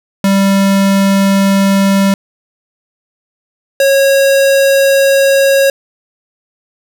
square tone pair in turn, 196 / 547.8 Hz, G3 / C#5, 0 / -21 cents, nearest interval octave + tritone, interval 1779 cents, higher second, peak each -8 / -7 dBFS, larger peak second, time 0.24-2.14 / 3.8-5.7 s, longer neither, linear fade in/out 2 ms, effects none

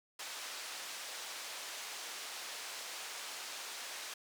white band-pass noise, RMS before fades -45 dBFS, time 0.19-4.14 s, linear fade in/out 5 ms, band 530 to 6400 Hz, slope 12 dB/octave, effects none

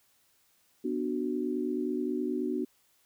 sine chord, B minor, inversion none, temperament just, 246.9 / 296.3 / 370.4 Hz, B3 / D4 / F#4, 0 / +15 / +2 cents, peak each -33 dBFS, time 0.84-2.65 s, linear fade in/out 10 ms, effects white hiss -68 dBFS RMS until 3.05 s

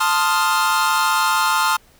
45% pulse chord, F dominant seventh, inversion first, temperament equal, 880 / 1046.5 / 1244.5 / 1396.9 Hz, A5 / C6 / Eb6 / F6, 0 / 0 / 0 / 0 cents, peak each -21 / -21 / -22 / -21 dBFS, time 0-1.77 s, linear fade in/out 10 ms, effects pink hiss -53 dBFS RMS until 1.99 s

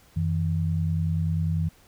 sine tone pair together, 90.61 / 160.8 Hz, F#2 / E3, -36 / -43 cents, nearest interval minor seventh, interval 993 cents, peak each -25 dBFS, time 0.16-1.69 s, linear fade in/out 10 ms, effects pink hiss -57 dBFS RMS until 1.87 s

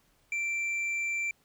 sine tone with hard clipping, 2349 Hz, D7, in tune, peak -30 dBFS, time 0.32-1.31 s, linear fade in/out 2 ms, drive 4 dB, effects pink hiss -68 dBFS RMS until 1.44 s

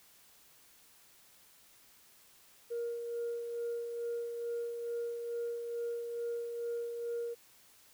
sine tone with tremolo, 470.8 Hz, A#4, 17 cents sharp, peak -32 dBFS, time 2.7-7.35 s, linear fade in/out 20 ms, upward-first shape sine, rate 2.3 Hz, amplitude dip 45%, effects tanh soft clip ceiling -31 dBFS + white hiss -62 dBFS RMS until 7.93 s

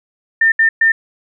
sine tone bursts at uneven times, 1803 Hz, A6, 42 cents sharp, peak -8 dBFS, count 3, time 0.41-0.52 / 0.59-0.69 / 0.81-0.92 s, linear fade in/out 5 ms, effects none

